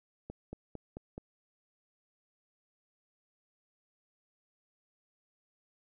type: accelerating click train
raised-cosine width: 2 ms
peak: -28 dBFS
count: 5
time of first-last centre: 0.3-1.179 s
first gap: 230 ms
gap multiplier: 0.97
effects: none